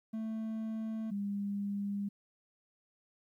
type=tone pair in turn; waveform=triangle / sine; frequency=221 / 201.4 Hz; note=A3 / G3; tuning=+8 / +47 cents; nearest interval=major second; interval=161 cents; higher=first; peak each=-33 / -33 dBFS; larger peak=neither; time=0.13-1.11 / 1.11-2.09 s; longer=neither; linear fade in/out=10 ms; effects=12-bit